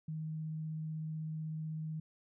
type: tone with vibrato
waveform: sine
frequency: 157 Hz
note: D#3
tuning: 16 cents sharp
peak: -37 dBFS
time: 0.08-2 s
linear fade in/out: 5 ms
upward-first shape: sine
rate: 16 Hz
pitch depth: 8 cents each way
effects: none